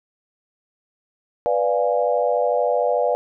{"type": "chord", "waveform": "sine", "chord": "B diminished seventh", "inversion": "none", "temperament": "equal", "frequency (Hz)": [493.9, 587.3, 698.5, 830.6], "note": ["B4", "D5", "F5", "Ab5"], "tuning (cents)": [0, 0, 0, 0], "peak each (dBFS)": [-21, -21, -23, -27], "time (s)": [1.46, 3.15], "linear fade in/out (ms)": 0, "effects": []}